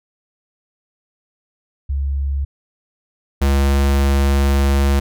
sine / square tone pair in turn, 69.3 / 69.3 Hz, C#2 / C#2, 0 / 0 cents, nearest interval unison, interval 0 cents, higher neither, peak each -17 / -13 dBFS, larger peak second, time 1.89-2.45 / 3.41-5 s, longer second, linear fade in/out 10 ms, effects none

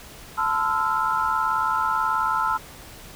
sine chord, F major seventh, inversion first, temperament equal with one note detuned, 880 / 1026.2 / 1318.5 / 1396.9 Hz, A5 / C6 / E6 / F6, 0 / -34 / 0 / 0 cents, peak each -26 / -26 / -24 / -28 dBFS, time 0.37-2.58 s, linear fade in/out 20 ms, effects pink hiss -43 dBFS RMS until 3.15 s

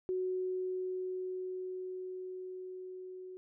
sine tone with level ramp, 370 Hz, F#4, in tune, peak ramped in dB -31 to -44 dBFS, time 0.09-3.37 s, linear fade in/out 0 ms, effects none

